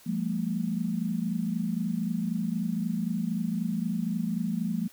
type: tone cluster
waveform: sine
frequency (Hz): 175.1 / 204.3 / 228.2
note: F3 / G#3 / A#3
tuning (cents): +5 / -28 / -37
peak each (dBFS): -31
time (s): 0.06-4.88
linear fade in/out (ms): 10
effects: white hiss -55 dBFS RMS until 4.92 s